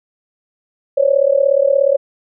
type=tone with amplitude modulation; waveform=sine; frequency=554.4 Hz; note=C#5; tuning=in tune; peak=-6 dBFS; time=0.97-1.97 s; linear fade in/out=10 ms; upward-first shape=sine; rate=36.9 Hz; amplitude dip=90%; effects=none